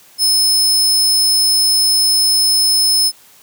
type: tone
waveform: sawtooth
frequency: 5210 Hz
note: E8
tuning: 21 cents flat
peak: -8 dBFS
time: 0.18-3.12 s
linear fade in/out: 50 ms
effects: white hiss -46 dBFS RMS until 3.42 s + high-pass 80 Hz 12 dB/octave